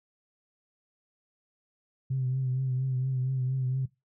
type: tone with vibrato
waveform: sine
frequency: 130 Hz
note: C3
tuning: 11 cents flat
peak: -25 dBFS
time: 2.1-3.86 s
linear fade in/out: 10 ms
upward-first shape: triangle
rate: 4.3 Hz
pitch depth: 51 cents each way
effects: noise-tail reverb RT60 0.2 s tail -19 dB re dry + tanh soft clip ceiling -21 dBFS